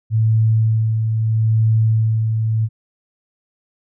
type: tone with tremolo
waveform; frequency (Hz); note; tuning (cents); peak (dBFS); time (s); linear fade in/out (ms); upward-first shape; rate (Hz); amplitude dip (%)
sine; 110.9; A2; +14; -11; 0.1-2.69; 50; sine; 0.77; 40
effects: none